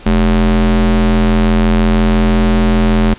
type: ring-modulated tone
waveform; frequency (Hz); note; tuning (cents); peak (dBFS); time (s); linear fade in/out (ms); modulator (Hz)
square; 85.9; F2; -28; -6; 0.06-3.14; 5; 129
effects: pink hiss -37 dBFS RMS until 3.18 s + resampled to 8000 Hz